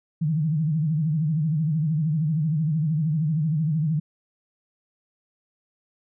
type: tone with vibrato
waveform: sine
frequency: 155.56 Hz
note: D#3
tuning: in tune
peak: -20 dBFS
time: 0.21-4 s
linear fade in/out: 10 ms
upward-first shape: sine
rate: 13 Hz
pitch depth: 120 cents each way
effects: none